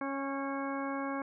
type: harmonic tone with a mistuned harmonic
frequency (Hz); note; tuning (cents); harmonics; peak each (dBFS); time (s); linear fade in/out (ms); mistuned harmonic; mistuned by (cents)
275.1; C#4; -13; 1 / 2 / 3 / 4 / 5 / 6 / 8; -36 / -40 / -42 / -40 / -47 / -45 / -48; 0.01-1.22; 2; 6; -17
effects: none